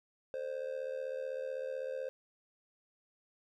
triangle tone with amplitude modulation, 523.3 Hz, C5, in tune, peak -31 dBFS, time 0.34-2.09 s, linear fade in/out 0 ms, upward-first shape sine, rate 75.9 Hz, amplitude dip 80%, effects none

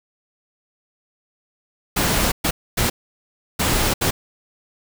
pink noise bursts at uneven times, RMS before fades -19 dBFS, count 5, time 1.96-2.32 / 2.44-2.51 / 2.77-2.9 / 3.59-3.94 / 4.01-4.11 s, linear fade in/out 10 ms, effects none

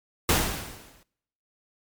pink noise with exponential decay, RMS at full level -19 dBFS, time 0.29-1.03 s, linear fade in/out 1 ms, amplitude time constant 160 ms, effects noise-tail reverb RT60 0.9 s tail -26 dB re dry + MP3 96 kbps

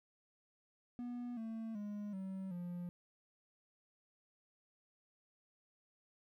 triangle tone with pitch steps, 243.1 / 224.2 / 206.8 / 190.73 / 175.92 Hz, B3 / A3 / G#3 / G3 / F3, -27 / +33 / -7 / -47 / +13 cents, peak -39 dBFS, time 0.99-2.89 s, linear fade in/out 0 ms, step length 380 ms, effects 13-bit

